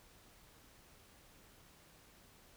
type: silence
effects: pink hiss -63 dBFS RMS until 2.56 s